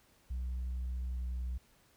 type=tone with pitch glide; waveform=sine; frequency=62.6 to 62.1 Hz; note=B1 to B1; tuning=+24 to +10 cents; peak=-32 dBFS; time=0.3-1.58 s; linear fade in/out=10 ms; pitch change=-14 cents; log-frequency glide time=1.12-1.18 s; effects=tanh soft clip ceiling -33 dBFS + pink hiss -67 dBFS RMS until 1.96 s